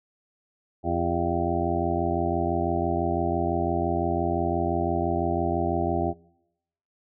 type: harmonic tone with a mistuned harmonic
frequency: 85.9 Hz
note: F2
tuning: 28 cents flat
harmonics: 1 / 2 / 3 / 4 / 5 / 7 / 8 / 9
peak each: -30 / -33 / -32 / -29 / -35 / -34 / -30 / -31 dBFS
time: 0.83-6.14 s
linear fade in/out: 50 ms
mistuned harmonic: 5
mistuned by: -81 cents
effects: noise-tail reverb RT60 0.8 s tail -21 dB re dry